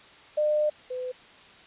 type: tone pair in turn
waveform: sine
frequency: 603 / 505.1 Hz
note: D5 / B4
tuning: +46 / +39 cents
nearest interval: minor third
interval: 307 cents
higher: first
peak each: -21 / -30 dBFS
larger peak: first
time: 0.37-0.7 / 0.9-1.12 s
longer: first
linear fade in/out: 10 ms
effects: white hiss -51 dBFS RMS until 1.66 s + resampled to 8000 Hz